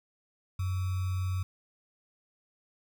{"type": "tone with sample-and-hold", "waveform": "sine", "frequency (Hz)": 92.7, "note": "F#2", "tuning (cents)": 4, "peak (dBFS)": -28, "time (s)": [0.59, 1.43], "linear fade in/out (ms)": 5, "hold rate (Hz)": 1225, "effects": []}